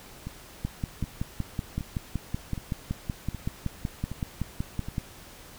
two click trains, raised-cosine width 5 ms, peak -22 / -16 dBFS, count 7 / 24, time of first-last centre 0.27-4.885 / 0.65-4.981 s, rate 1.3 / 5.31 Hz, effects pink hiss -48 dBFS RMS until 5.58 s

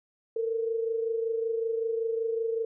sine tone pair together, 451.2 / 476.5 Hz, A4 / A#4, +44 / +38 cents, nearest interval minor second, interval 94 cents, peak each -27 / -35 dBFS, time 0.36-2.65 s, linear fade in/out 5 ms, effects none

